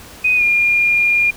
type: tone with pitch glide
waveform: sine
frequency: 2498 to 2413 Hz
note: D#7 to D7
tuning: +6 to +46 cents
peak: -11 dBFS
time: 0.24-1.31 s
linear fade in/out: 10 ms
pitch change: -60 cents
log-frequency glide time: 0.36-0.43 s
effects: pink hiss -38 dBFS RMS until 1.36 s